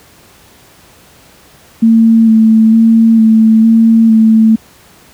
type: tone with vibrato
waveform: sine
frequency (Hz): 223.8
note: A3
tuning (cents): +30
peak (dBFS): -3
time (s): 1.82-4.56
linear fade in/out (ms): 10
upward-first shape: square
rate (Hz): 1.1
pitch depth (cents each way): 18
effects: pink hiss -42 dBFS RMS until 5.13 s + high-pass 60 Hz 12 dB/octave